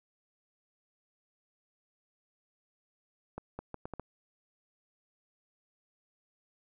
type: accelerating click train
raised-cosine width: 1 ms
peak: -25 dBFS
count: 6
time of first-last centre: 3.38-3.997 s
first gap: 210 ms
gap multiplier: 0.73
effects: none